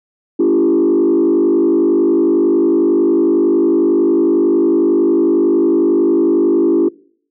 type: tone with frequency modulation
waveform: sine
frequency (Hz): 338.3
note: E4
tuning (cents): +45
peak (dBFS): -8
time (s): 0.39-6.89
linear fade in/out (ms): 10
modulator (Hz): 51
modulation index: 1.2
effects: noise-tail reverb RT60 0.6 s tail -24 dB re dry + tanh soft clip ceiling -6 dBFS